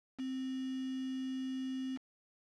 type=tone with quantisation; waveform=sine; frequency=261.6 Hz; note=C4; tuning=in tune; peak=-36 dBFS; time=0.18-1.98 s; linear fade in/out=20 ms; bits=8; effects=low-pass 5000 Hz 12 dB/octave